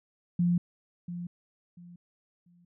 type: tone with echo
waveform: sine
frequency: 174.61 Hz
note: F3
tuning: in tune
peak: -22 dBFS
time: 0.39-0.58 s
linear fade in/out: 5 ms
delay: 690 ms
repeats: 3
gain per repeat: -12 dB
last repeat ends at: 2.65 s
effects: none